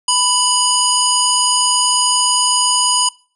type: harmonic tone with a mistuned harmonic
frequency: 987.8 Hz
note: B5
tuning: in tune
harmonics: 1 / 3 / 5 / 7 / 9 / 10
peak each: -18 / -18 / -19 / -20 / -18 / -23 dBFS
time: 0.08-3.09 s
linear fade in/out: 5 ms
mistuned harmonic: 7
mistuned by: -38 cents
effects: noise-tail reverb RT60 0.4 s tail -22 dB re dry